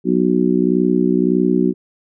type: harmonic tone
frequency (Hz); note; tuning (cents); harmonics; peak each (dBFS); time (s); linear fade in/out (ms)
61.74; B1; 0; 3 / 4 / 5 / 6; -18 / -18 / -18 / -18; 0.04-1.74; 50
effects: none